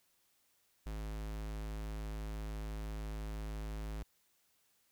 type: tone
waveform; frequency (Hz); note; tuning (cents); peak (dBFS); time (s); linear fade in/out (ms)
square; 53; G#1; +36; -40; 0.86-4.03; 5
effects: white hiss -74 dBFS RMS until 4.91 s